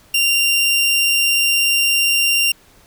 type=tone; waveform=sawtooth; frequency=2777 Hz; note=F7; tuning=10 cents flat; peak=-10 dBFS; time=0.14-2.52 s; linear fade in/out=5 ms; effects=pink hiss -50 dBFS RMS until 2.86 s